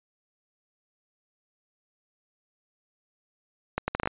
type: accelerating click train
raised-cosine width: 0.5 ms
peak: -11 dBFS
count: 7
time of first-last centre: 3.78-4.074 s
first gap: 100 ms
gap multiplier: 0.7
effects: resampled to 8000 Hz